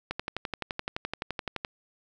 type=click train; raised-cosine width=0.3 ms; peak=-15 dBFS; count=19; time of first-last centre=0.11-1.648 s; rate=11.7 Hz; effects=none